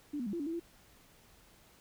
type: tone with pitch steps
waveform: sine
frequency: 293.1 / 242.5 / 202.2 / 341.2 / 285.4 / 328.7 / 339.6 Hz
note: D4 / B3 / G#3 / F4 / D4 / E4 / F4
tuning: -3 / -31 / -46 / -40 / -49 / -5 / -48 cents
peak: -34 dBFS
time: 0.13-0.599 s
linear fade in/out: 10 ms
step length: 67 ms
effects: pink hiss -62 dBFS RMS until 1.8 s